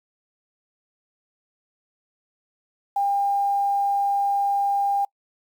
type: tone with quantisation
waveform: sine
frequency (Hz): 801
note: G5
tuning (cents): +37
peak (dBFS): -19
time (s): 2.96-5.05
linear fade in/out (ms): 5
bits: 8
effects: noise-tail reverb RT60 0.1 s tail -26 dB re dry